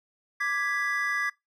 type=chord; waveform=triangle; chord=G# diminished; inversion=second; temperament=equal; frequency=1174.7 / 1661.2 / 1975.5 Hz; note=D6 / G#6 / B6; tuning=0 / 0 / 0 cents; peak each=-31 / -27 / -28 dBFS; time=0.4-1.3 s; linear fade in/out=10 ms; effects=noise-tail reverb RT60 0.2 s tail -23 dB re dry